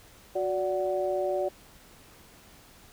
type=tone cluster; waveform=sine; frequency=367 / 580 / 745 Hz; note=F#4 / D5 / F#5; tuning=-14 / -22 / +12 cents; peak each=-30 / -28 / -34 dBFS; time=0.35-1.49 s; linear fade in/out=10 ms; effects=pink hiss -54 dBFS RMS until 2.92 s